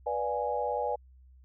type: chord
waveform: sine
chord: B diminished seventh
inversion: none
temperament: equal with one note detuned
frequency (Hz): 490.2 / 587.3 / 698.5 / 830.6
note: B4 / D5 / F5 / Ab5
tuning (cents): -13 / 0 / 0 / 0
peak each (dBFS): -33 / -34 / -38 / -32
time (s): 0.06-0.96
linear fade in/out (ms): 10
effects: added 64 Hz sine -53 dBFS peak until 1.44 s